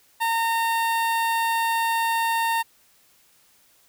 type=tone with notch filter; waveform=sawtooth; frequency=915 Hz; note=A#5; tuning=32 cents flat; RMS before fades=-23 dBFS; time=0.2-2.63 s; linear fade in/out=20 ms; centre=6100 Hz; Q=1.1; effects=white hiss -59 dBFS RMS until 3.88 s